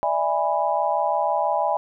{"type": "chord", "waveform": "sine", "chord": "E dominant seventh", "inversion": "third", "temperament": "just", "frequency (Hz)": [593.3, 659.3, 824.1, 988.9], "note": ["D5", "E5", "G#5", "B5"], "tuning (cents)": [18, 0, -14, 2], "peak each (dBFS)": [-26, -25, -23, -26], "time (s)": [0.03, 1.77], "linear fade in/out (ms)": 0, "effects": []}